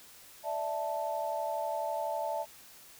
sine chord, D suspended second, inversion none, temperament equal, 587.3 / 659.3 / 880 Hz, D5 / E5 / A5, 0 / 0 / 0 cents, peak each -37 / -35 / -35 dBFS, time 0.43-2.46 s, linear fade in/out 50 ms, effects white hiss -54 dBFS RMS until 2.99 s

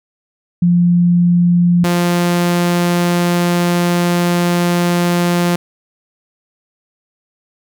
sine / sawtooth tone pair in turn, 174.61 / 174.61 Hz, F3 / F3, 0 / 0 cents, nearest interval unison, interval 0 cents, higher neither, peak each -8 dBFS, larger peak neither, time 0.62-1.84 / 1.84-5.56 s, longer second, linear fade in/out 5 ms, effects none

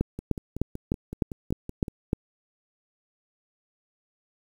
two click trains, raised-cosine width 3 ms, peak -10 / -21 dBFS, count 8 / 10, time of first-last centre 0.01-2.131 / 0.19-1.882 s, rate 3.3 / 5.32 Hz, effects 8-bit

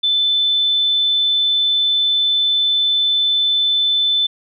sine tone, 3520 Hz, A7, in tune, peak -13 dBFS, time 0.03-4.27 s, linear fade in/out 10 ms, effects none

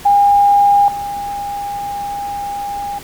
sine tone with level steps, 810 Hz, G#5, 43 cents flat, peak -7 / -20 dBFS, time 0.05-2.99 s, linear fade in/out 10 ms, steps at 0.88 s, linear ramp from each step 2 ms, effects pink hiss -35 dBFS RMS until 3.03 s

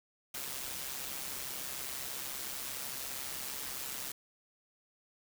white noise with amplitude modulation, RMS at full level -38 dBFS, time 0.34-4.12 s, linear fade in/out 5 ms, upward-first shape sine, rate 133 Hz, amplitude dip 55%, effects none

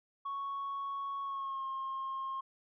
sine tone with pitch glide, 1108.7 to 1070.3 Hz, C#6 to C6, 0 to +39 cents, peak -34 dBFS, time 0.25-2.41 s, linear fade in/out 10 ms, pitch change -61 cents, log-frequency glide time 1.22-1.66 s, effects tanh soft clip ceiling -33 dBFS

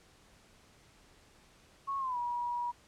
sine tone with pitch glide, 1100 to 963.2 Hz, C#6 to B5, -14 to -44 cents, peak -32 dBFS, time 1.87-2.72 s, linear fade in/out 20 ms, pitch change -230 cents, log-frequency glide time 1.98-2.18 s, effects pink hiss -62 dBFS RMS until 2.87 s + low-pass 9000 Hz 12 dB/octave

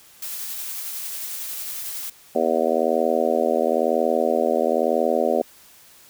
blue noise with tremolo, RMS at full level -30 dBFS, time 0.22-2.1 s, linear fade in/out 5 ms, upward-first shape triangle, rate 11 Hz, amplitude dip 25%
harmonic tone, 81 Hz, E2, 30 cents flat, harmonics 3 / 4 / 5 / 6 / 7 / 8 / 9, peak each -27 / -29 / -25 / -25 / -23 / -25 / -27 dBFS, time 2.35-5.42 s, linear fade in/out 5 ms
effects white hiss -50 dBFS RMS until 6.09 s

